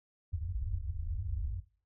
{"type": "low-pass noise", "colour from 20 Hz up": "white", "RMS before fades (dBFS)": -36, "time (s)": [0.32, 1.61], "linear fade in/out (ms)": 20, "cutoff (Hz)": 100, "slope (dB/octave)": 96, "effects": ["noise-tail reverb RT60 0.4 s tail -17 dB re dry"]}